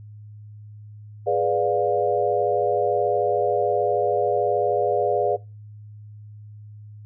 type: chord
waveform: sine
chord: G# diminished seventh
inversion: none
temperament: equal with one note detuned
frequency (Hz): 415.3 / 493.9 / 587.3 / 707.8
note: G#4 / B4 / D5 / F5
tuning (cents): 0 / 0 / 0 / +23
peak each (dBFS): -24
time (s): 1.26-5.37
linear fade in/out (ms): 20
effects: noise-tail reverb RT60 0.3 s tail -24 dB re dry + added 105 Hz sine -39 dBFS peak until 7.05 s